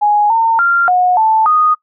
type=tone with pitch steps; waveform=sine; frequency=832 / 908 / 1387 / 726 / 880 / 1239 Hz; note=G#5 / A#5 / F6 / F#5 / A5 / D#6; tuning=+3 / -46 / -12 / -33 / 0 / -8 cents; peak=-8 dBFS; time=0.01-1.75 s; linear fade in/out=20 ms; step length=290 ms; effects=noise-tail reverb RT60 0.1 s tail -19 dB re dry